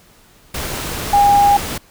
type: tone in noise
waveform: sine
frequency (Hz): 811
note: G#5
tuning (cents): -41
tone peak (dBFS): -8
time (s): 1.13-1.57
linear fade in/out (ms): 5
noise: pink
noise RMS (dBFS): -24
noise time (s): 0.54-1.78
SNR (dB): +13
effects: pink hiss -49 dBFS RMS until 1.9 s